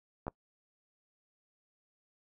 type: clicks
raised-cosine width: 1 ms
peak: -25 / -21 dBFS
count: 2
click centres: 0.268 / 0.281 s
effects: noise-tail reverb RT60 0.1 s tail -24 dB re dry